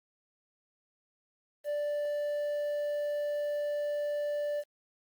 triangle tone with quantisation, 587 Hz, D5, 1 cent flat, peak -28 dBFS, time 1.64-4.64 s, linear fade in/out 50 ms, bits 9, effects Opus 32 kbps

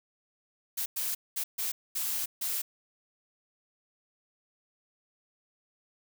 blue noise bursts at uneven times, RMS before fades -32 dBFS, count 6, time 0.77-0.86 / 0.96-1.15 / 1.36-1.44 / 1.58-1.72 / 1.95-2.26 / 2.41-2.62 s, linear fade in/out 10 ms, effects none

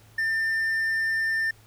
triangle tone, 1795 Hz, A6, 34 cents sharp, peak -21 dBFS, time 0.18-1.51 s, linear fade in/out 5 ms, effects added 108 Hz sine -54 dBFS peak until 1.66 s + pink hiss -57 dBFS RMS until 1.66 s

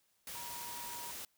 sine tone in noise, 954 Hz, A#5, 40 cents sharp, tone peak -47 dBFS, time 0.35-1.11 s, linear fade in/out 2 ms, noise white, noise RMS -45 dBFS, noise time 0.27-1.25 s, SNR -5 dB, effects white hiss -75 dBFS RMS until 1.37 s

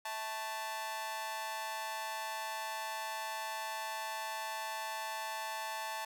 sawtooth tone with amplitude modulation, 880 Hz, A5, in tune, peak -30 dBFS, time 0.05-6.05 s, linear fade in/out 5 ms, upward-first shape sine, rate 230 Hz, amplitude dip 90%, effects none

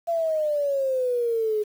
sine exponential sweep, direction down, 684 to 417.9 Hz, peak -21 dBFS, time 0.07-1.64 s, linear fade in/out 20 ms, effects 8-bit

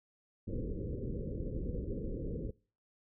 pink low-pass noise, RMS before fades -38 dBFS, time 0.47-2.51 s, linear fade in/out 10 ms, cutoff 530 Hz, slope 96 dB/octave, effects noise-tail reverb RT60 0.4 s tail -24 dB re dry

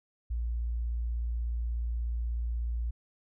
sine tone, 58.27 Hz, A#1, in tune, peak -29 dBFS, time 0.3-2.91 s, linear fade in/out 10 ms, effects none

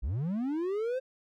triangle linear sweep, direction up, 47.86 to 531 Hz, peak -27 dBFS, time 0.02-1 s, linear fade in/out 20 ms, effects none

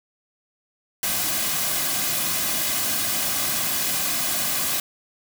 white noise with comb filter, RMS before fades -24 dBFS, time 1.03-4.8 s, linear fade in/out 2 ms, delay 2.2 ms, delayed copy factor -0.55, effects none

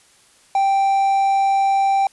triangle tone with quantisation, 784 Hz, G5, in tune, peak -12 dBFS, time 0.55-2.07 s, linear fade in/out 2 ms, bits 7, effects white hiss -53 dBFS RMS until 2.12 s + resampled to 24000 Hz

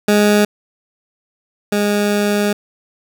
20% pulse tone pair in turn, 207.7 / 206 Hz, G#3 / G#3, 0 / -14 cents, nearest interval unison, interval 14 cents, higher first, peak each -5 / -9 dBFS, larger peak first, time 0.08-0.45 / 1.72-2.53 s, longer second, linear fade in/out 5 ms, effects none

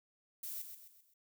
violet noise with echo, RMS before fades -43 dBFS, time 0.43-0.62 s, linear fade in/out 5 ms, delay 130 ms, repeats 4, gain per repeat -7 dB, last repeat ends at 1.14 s, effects none

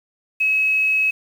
sine tone with quantisation, 2566 Hz, E7, 47 cents flat, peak -15 dBFS, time 0.4-1.11 s, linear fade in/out 10 ms, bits 7, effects none

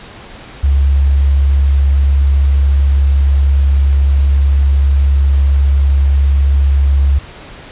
sine tone, 69.3 Hz, C#2, in tune, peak -7 dBFS, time 0.63-7.19 s, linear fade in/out 10 ms, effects pink hiss -34 dBFS RMS until 7.71 s + resampled to 8000 Hz

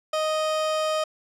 30% pulse tone, 623 Hz, D#5, 2 cents sharp, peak -20 dBFS, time 0.13-1.04 s, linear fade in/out 5 ms, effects low-pass 8000 Hz 12 dB/octave

